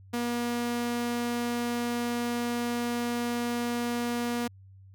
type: tone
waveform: sawtooth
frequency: 239.2 Hz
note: A#3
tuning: 45 cents sharp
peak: -24 dBFS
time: 0.13-4.48 s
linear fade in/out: 10 ms
effects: added 96 Hz sine -49 dBFS peak until 4.94 s